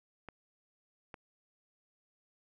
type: clicks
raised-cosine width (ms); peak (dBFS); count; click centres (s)
0.5; -30; 2; 0.287 / 1.142
effects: none